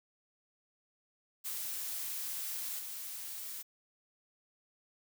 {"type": "noise with level steps", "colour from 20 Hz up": "blue", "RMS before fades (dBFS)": [-39, -43], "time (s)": [1.44, 3.63], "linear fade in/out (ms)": 20, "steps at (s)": 2.79, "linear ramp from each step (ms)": 5, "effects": []}